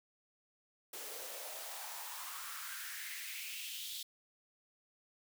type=noise with high-pass filter sweep; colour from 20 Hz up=white; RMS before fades=-45 dBFS; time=0.93-4.03 s; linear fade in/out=5 ms; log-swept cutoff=400 to 3700 Hz; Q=3.7; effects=none